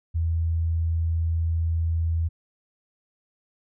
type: tone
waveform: sine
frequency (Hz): 82.4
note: E2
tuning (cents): 0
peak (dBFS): -21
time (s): 0.14-2.29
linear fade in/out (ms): 20
effects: none